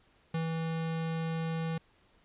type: tone with ADSR envelope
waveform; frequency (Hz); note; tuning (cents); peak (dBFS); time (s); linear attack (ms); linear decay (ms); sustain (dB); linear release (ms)
square; 163; E3; -19; -30; 0.34-1.78; 5; 130; -2; 5
effects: pink hiss -66 dBFS RMS until 2.24 s + resampled to 8000 Hz